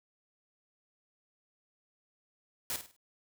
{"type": "noise with echo", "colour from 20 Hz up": "white", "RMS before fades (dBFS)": -35, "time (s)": [2.7, 2.76], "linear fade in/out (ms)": 0, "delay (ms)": 51, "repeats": 4, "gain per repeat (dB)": -9, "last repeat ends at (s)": 2.964, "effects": []}